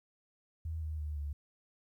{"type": "tone with pitch steps", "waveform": "sine", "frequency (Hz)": [80.4, 77.66, 75.02, 72.46], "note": ["E2", "D#2", "D2", "D2"], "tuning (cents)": [-43, -3, 37, -23], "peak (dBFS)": -35, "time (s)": [0.65, 1.33], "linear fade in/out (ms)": 5, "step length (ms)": 170, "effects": ["12-bit"]}